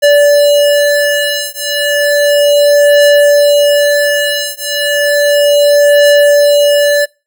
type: beating tone pair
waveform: square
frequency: 580 / 580.33 Hz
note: D5 / D5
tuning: -22 / -21 cents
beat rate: 0.33 Hz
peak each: -10 dBFS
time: 0.02-7.06 s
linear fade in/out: 20 ms
effects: noise-tail reverb RT60 0.3 s tail -24 dB re dry